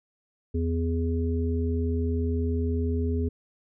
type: harmonic tone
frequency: 83 Hz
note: E2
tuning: 12 cents sharp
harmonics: 1 / 3 / 5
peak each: -25 / -30 / -32 dBFS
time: 0.54-3.29 s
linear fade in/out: 10 ms
effects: none